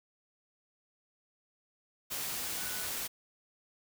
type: tone in noise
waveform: sine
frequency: 1480 Hz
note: F#6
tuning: in tune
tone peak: -46 dBFS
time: 2.56-2.87 s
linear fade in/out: 20 ms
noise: white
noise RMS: -37 dBFS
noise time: 2.1-3.08 s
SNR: -12 dB
effects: none